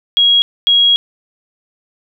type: tone bursts at uneven times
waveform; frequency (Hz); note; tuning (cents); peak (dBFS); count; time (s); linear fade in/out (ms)
sine; 3300; G#7; -12; -7; 2; 0.17-0.42 / 0.67-0.96; 0
effects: none